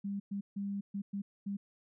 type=tone bursts at uneven times; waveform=sine; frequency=199.9 Hz; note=G3; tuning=34 cents sharp; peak=-34 dBFS; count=6; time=0.04-0.2 / 0.31-0.41 / 0.56-0.81 / 0.94-1.02 / 1.13-1.22 / 1.46-1.57 s; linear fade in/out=10 ms; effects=none